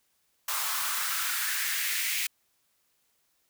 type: noise with high-pass filter sweep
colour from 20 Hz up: white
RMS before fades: -30 dBFS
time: 0.48-2.27 s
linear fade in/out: 5 ms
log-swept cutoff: 990 to 2300 Hz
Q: 3.1
effects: white hiss -72 dBFS RMS until 3.49 s